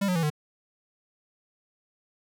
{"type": "tone with pitch steps", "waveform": "square", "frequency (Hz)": [199, 181.43, 165.42, 150.81], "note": ["G3", "F#3", "E3", "D3"], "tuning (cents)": [26, -34, 6, 46], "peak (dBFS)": -24, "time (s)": [0.01, 0.302], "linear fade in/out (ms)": 10, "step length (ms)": 73, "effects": []}